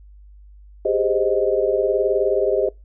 sine chord, Ab major seventh, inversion third, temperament equal with one note detuned, 392 / 411 / 523.3 / 622.3 Hz, G4 / Ab4 / C5 / Eb5, 0 / -18 / 0 / 0 cents, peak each -22 dBFS, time 0.85-2.69 s, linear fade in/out 5 ms, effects noise-tail reverb RT60 0.2 s tail -23 dB re dry + added 50 Hz sine -42 dBFS peak until 2.84 s

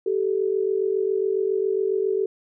sine tone pair together, 386.6 / 433.9 Hz, G4 / A4, -24 / -24 cents, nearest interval major second, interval 200 cents, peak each -22 / -24 dBFS, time 0.06-2.26 s, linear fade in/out 5 ms, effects none

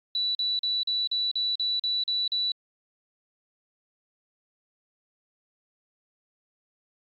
sine tone bursts, 3951 Hz, B7, in tune, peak -24 dBFS, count 10, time 0.15-2.519 s, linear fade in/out 2 ms, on 200 ms, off 41 ms, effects AAC 64 kbps

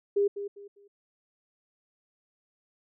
sine tone with echo, 403.9 Hz, G#4, 48 cents flat, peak -21 dBFS, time 0.16-0.28 s, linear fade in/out 10 ms, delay 200 ms, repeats 3, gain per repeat -11 dB, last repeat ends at 0.88 s, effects none

